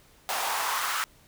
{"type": "noise with high-pass filter sweep", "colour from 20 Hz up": "pink", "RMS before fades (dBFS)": -29, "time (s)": [0.29, 1.04], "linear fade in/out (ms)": 0, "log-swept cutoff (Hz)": [770, 1300], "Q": 3.1, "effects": ["pink hiss -58 dBFS RMS until 1.27 s"]}